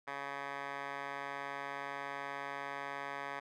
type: tone with band-pass filter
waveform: 10% pulse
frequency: 140.1 Hz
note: C#3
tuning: 19 cents sharp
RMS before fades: -42 dBFS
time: 0.07-3.4 s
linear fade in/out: 10 ms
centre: 1400 Hz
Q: 4
effects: none